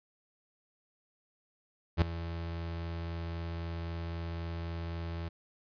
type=tone with ADSR envelope; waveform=35% pulse; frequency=83.8 Hz; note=E2; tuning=29 cents sharp; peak=-18 dBFS; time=1.97-5.29 s; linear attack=48 ms; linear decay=4 ms; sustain=-16 dB; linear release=12 ms; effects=resampled to 11025 Hz